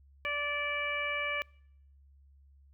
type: harmonic tone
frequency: 582 Hz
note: D5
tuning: 16 cents flat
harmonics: 1 / 2 / 3 / 4 / 5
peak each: -39 / -39 / -38 / -34 / -42 dBFS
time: 0.25-1.42 s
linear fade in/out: 0 ms
effects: noise-tail reverb RT60 0.7 s tail -25 dB re dry + added 69 Hz sine -57 dBFS peak until 2.73 s